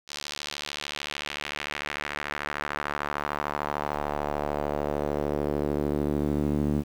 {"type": "tone with band-pass filter sweep", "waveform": "sawtooth", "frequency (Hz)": 73.42, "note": "D2", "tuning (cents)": 0, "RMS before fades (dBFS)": -30, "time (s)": [0.07, 6.84], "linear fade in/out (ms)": 50, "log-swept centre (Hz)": [4800, 240], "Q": 1.6, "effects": ["8-bit"]}